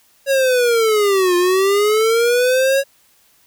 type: linear two-way sweep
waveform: square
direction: down then up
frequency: 554.4 to 350.4 to 554.4 Hz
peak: -13 dBFS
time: 0.26-2.84 s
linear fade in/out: 50 ms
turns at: 1.36 s
effects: white hiss -55 dBFS RMS until 3.46 s